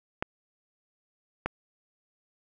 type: clicks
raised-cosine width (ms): 0.5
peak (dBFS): -13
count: 2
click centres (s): 0.225 / 1.46
effects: none